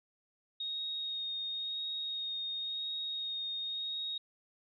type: tone with vibrato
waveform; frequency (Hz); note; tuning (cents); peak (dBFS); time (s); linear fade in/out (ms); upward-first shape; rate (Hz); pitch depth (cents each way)
sine; 3729; A#7; 0; -35; 0.6-4.18; 5; sine; 0.95; 13
effects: none